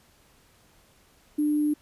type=tone with sample-and-hold; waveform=sine; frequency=298.2 Hz; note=D4; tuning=27 cents sharp; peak=-21 dBFS; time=1.38-1.74 s; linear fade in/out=10 ms; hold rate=11025 Hz; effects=pink hiss -60 dBFS RMS until 1.81 s + resampled to 32000 Hz